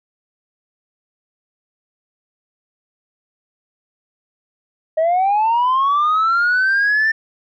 sine linear sweep, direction up, 622.3 to 1795 Hz, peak -11 dBFS, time 4.97-7.12 s, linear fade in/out 10 ms, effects tanh soft clip ceiling -11 dBFS

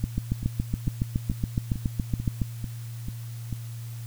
two click trains, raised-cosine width 5 ms, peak -12 / -19 dBFS, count 18 / 8, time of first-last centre 0.04-2.418 / 0.43-3.527 s, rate 7.15 / 2.26 Hz, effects added 116 Hz sine -34 dBFS peak until 4.06 s + white hiss -50 dBFS RMS until 4.06 s

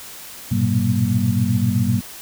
sine tone cluster, 101.2 / 116.4 / 124.2 / 190.4 / 234.4 Hz, G#2 / A#2 / B2 / F#3 / A#3, -44 / -2 / +10 / +50 / +10 cents, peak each -22 dBFS, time 0.51-2.01 s, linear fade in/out 10 ms, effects white hiss -37 dBFS RMS until 2.21 s

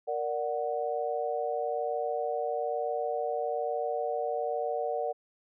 sine chord, Bb augmented, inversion none, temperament equal, 466.2 / 587.3 / 740 Hz, Bb4 / D5 / F#5, 0 / 0 / 0 cents, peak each -33 / -33 / -33 dBFS, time 0.07-5.13 s, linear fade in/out 20 ms, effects none

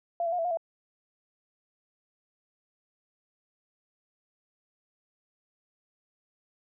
sine tone with pitch steps, 686 / 668 / 715 / 663 / 712 / 662 Hz, F5 / E5 / F5 / E5 / F5 / E5, -31 / +23 / +41 / +10 / +33 / +7 cents, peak -26 dBFS, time 0.2-0.572 s, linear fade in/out 2 ms, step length 62 ms, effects none

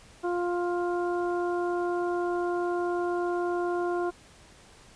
harmonic tone, 351.3 Hz, F4, 10 cents sharp, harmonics 1 / 2 / 3 / 4, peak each -27 / -33 / -37 / -39 dBFS, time 0.23-4.11 s, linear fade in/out 20 ms, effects pink hiss -54 dBFS RMS until 4.95 s + resampled to 22050 Hz

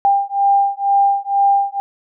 sine beating tone pair, 796 / 798.1 Hz, G5 / G5, +26 / +31 cents, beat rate 2.1 Hz, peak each -15 dBFS, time 0.05-1.8 s, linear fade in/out 0 ms, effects none

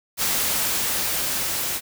white noise with level ramp, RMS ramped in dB -22 to -26 dBFS, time 0.17-1.81 s, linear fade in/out 50 ms, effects none

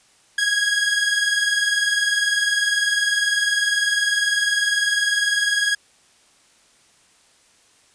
sawtooth tone pair together, 1642 / 1662 Hz, G#6 / G#6, -20 / +1 cents, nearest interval unison, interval 21 cents, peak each -17 dBFS, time 0.38-5.75 s, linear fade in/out 5 ms, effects white hiss -56 dBFS RMS until 7.94 s + resampled to 22050 Hz

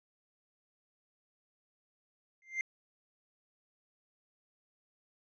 triangle tone with exponential growth, 2093 Hz, C7, in tune, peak -26 dBFS, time 2.42-2.61 s, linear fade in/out 1 ms, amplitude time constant 41 ms, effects resampled to 16000 Hz

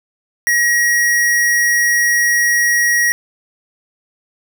square tone, 1900 Hz, A#6, 33 cents sharp, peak -12 dBFS, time 0.47-3.12 s, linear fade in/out 0 ms, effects 9-bit

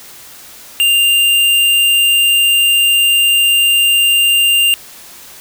square tone, 2794 Hz, F7, in tune, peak -9 dBFS, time 0.8-4.74 s, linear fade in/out 0 ms, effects white hiss -36 dBFS RMS until 5.4 s

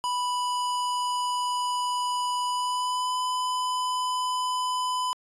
square tone with pitch glide, 987.8 to 1004.5 Hz, B5 to B5, 0 to +29 cents, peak -26 dBFS, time 0.04-5.13 s, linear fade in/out 0 ms, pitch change +29 cents, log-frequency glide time 2.45-3.17 s, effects resampled to 24000 Hz

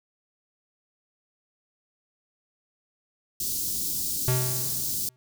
white band-stop noise, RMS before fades -29 dBFS, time 3.4-5.09 s, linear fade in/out 2 ms, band 330 to 4600 Hz, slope 24 dB/octave
square tone with exponential decay, 127 Hz, B2, 49 cents sharp, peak -21 dBFS, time 4.28-5.16 s, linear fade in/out 0 ms, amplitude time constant 190 ms
effects none

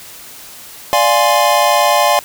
square chord, D half-diminished seventh, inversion none, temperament equal, 587.3 / 698.5 / 830.6 / 1046.5 Hz, D5 / F5 / Ab5 / C6, 0 / 0 / 0 / 0 cents, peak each -16 dBFS, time 0.93-2.19 s, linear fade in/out 0 ms, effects white hiss -35 dBFS RMS until 2.24 s

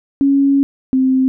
sine tone pair in turn, 277.2 / 261.3 Hz, C#4 / C4, 0 / -2 cents, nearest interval minor second, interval 102 cents, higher first, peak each -9 / -10 dBFS, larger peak first, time 0.21-0.63 / 0.93-1.28 s, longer first, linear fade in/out 0 ms, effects none

